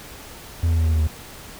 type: tone with pitch steps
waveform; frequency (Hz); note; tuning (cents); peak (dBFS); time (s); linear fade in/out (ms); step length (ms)
triangle; 83.7 / 82.5 / 81.32 / 80.15 / 79 / 77.87; E2 / E2 / E2 / E2 / D#2 / D#2; +27 / +2 / -23 / -48 / +27 / +2; -14; 0.63-1.074; 5; 74
effects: pink hiss -40 dBFS RMS until 1.59 s